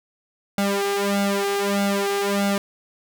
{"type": "tone with flanger", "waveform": "sawtooth", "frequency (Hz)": 200, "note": "G3", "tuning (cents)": 35, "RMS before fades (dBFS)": -22, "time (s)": [0.58, 2.58], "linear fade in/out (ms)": 2, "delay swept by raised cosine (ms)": [1.4, 2.6], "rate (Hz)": 1.6, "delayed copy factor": 1, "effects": []}